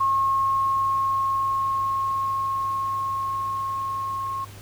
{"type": "tone with level ramp", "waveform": "sine", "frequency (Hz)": 1082, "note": "C#6", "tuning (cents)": -42, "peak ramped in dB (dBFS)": [-18, -26], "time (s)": [0, 4.45], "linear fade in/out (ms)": 10, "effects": ["added 101 Hz sine -41 dBFS peak until 4.61 s", "pink hiss -46 dBFS RMS until 4.61 s"]}